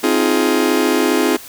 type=chord; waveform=40% pulse; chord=F minor seventh; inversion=second; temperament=just; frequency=261.9 / 314.3 / 349.2 / 419.1 Hz; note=C4 / Eb4 / F4 / Ab4; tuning=+2 / +18 / 0 / +16 cents; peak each=-18 dBFS; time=0.03-1.37 s; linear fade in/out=10 ms; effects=white hiss -36 dBFS RMS until 1.48 s